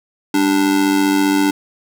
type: tone with amplitude modulation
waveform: square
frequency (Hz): 293.7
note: D4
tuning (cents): 0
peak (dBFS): -10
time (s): 0.34-1.51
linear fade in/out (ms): 5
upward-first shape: sine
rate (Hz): 95.1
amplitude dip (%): 70
effects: none